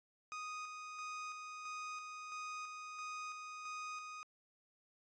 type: tone with tremolo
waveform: 30% pulse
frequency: 1244.5 Hz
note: D#6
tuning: in tune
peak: -40 dBFS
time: 0.32-4.23 s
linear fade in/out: 0 ms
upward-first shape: square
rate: 1.5 Hz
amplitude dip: 35%
effects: resampled to 16000 Hz